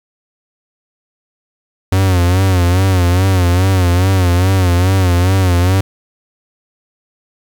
45% pulse tone with vibrato, 91.6 Hz, F#2, 17 cents flat, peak -9 dBFS, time 1.92-5.81 s, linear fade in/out 5 ms, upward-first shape sine, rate 2.4 Hz, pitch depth 87 cents each way, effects 7-bit

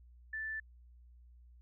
sine tone, 1760 Hz, A6, in tune, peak -37 dBFS, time 0.33-0.6 s, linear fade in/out 5 ms, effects added 60 Hz sine -56 dBFS peak until 1.61 s

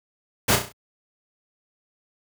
pink noise with echo, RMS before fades -18 dBFS, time 0.48-0.56 s, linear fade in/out 10 ms, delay 33 ms, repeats 5, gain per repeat -6 dB, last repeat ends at 0.725 s, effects high-pass 80 Hz 12 dB/octave

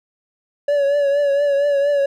triangle tone with vibrato, 568 Hz, C#5, 42 cents sharp, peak -12 dBFS, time 0.68-2.06 s, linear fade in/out 5 ms, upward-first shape triangle, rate 4.3 Hz, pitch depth 51 cents each way, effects none

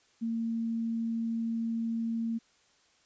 sine tone, 228.3 Hz, A#3, 36 cents flat, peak -29 dBFS, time 0.21-2.39 s, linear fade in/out 20 ms, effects white hiss -66 dBFS RMS until 3.05 s + resampled to 16000 Hz

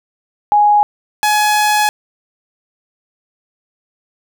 sine / sawtooth tone pair in turn, 830.6 / 843.2 Hz, G#5 / G#5, 0 / +26 cents, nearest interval unison, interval 26 cents, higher second, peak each -7 dBFS, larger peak neither, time 0.52-0.83 / 1.23-1.89 s, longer second, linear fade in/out 0 ms, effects none

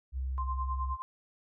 sine tone with pitch glide, 65.41 to 66.06 Hz, C2 to C2, 0 to +17 cents, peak -31 dBFS, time 0.12-0.97 s, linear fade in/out 50 ms, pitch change +17 cents, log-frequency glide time 0.45-0.75 s
sine tone with tremolo, 1046.5 Hz, C6, in tune, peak -32 dBFS, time 0.38-1.02 s, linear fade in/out 0 ms, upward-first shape sine, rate 9.6 Hz, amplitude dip 80%
effects none

